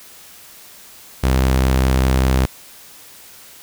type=tone; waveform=sawtooth; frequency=65.1 Hz; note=C2; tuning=8 cents flat; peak=-9 dBFS; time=1.23-2.46 s; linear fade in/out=10 ms; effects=white hiss -42 dBFS RMS until 3.62 s